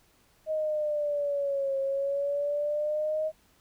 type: exponential two-way sweep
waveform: sine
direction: down then up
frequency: 629 to 541 to 629 Hz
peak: -26 dBFS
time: 0.46-3.32 s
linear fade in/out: 50 ms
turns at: 1.78 s
effects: pink hiss -64 dBFS RMS until 3.6 s